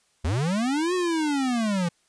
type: linear two-way sweep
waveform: square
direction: up then down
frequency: 69.3 to 370 to 166.3 Hz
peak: -23 dBFS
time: 0.24-1.89 s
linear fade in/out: 10 ms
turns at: 0.94 s
effects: white hiss -66 dBFS RMS until 2.08 s + resampled to 22050 Hz